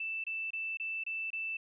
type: tone bursts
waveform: sine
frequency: 2651 Hz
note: E7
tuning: 9 cents sharp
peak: -34 dBFS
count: 6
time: 0-1.57 s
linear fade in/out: 5 ms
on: 240 ms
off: 26 ms
effects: none